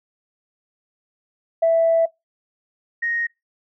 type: tone pair in turn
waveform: sine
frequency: 660 / 1866.8 Hz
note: E5 / A#6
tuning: +2 / +2 cents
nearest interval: octave + tritone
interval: 1800 cents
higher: second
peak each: -12 / -20 dBFS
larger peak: first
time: 1.62-2.06 / 3.02-3.27 s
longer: first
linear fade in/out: 10 ms
effects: noise-tail reverb RT60 0.2 s tail -24 dB re dry + tanh soft clip ceiling -9 dBFS